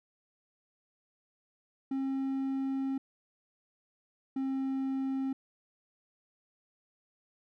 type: tone pair in turn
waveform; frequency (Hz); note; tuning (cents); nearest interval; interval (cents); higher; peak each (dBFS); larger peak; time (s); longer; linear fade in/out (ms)
triangle; 268.8 / 267.3; C4 / C4; +47 / +37; unison; 10; first; -28; neither; 1.91-2.98 / 4.36-5.33; first; 5
effects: none